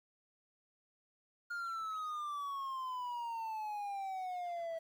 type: exponential sweep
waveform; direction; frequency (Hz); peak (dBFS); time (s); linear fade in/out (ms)
triangle; down; 1422 to 651; -36; 1.5-4.79; 10
effects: 11-bit